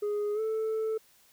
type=tone with pitch glide; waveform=sine; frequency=415.1 to 439.8 Hz; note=G#4 to A4; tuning=-1 to -1 cents; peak=-25 dBFS; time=0.02-0.98 s; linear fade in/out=10 ms; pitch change=+100 cents; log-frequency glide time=0.34-0.4 s; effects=tanh soft clip ceiling -27 dBFS + white hiss -62 dBFS RMS until 1.32 s